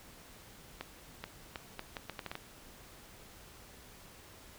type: accelerating click train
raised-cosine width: 0.3 ms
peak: -23 dBFS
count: 10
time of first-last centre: 0.81-2.354 s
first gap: 430 ms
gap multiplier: 0.74
effects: pink hiss -55 dBFS RMS until 4.58 s